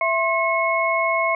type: tone cluster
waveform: sine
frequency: 663 / 1064 / 2185 Hz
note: E5 / C6 / C#7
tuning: +10 / +29 / -26 cents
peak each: -22 dBFS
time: 0.01-1.35 s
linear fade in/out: 2 ms
effects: none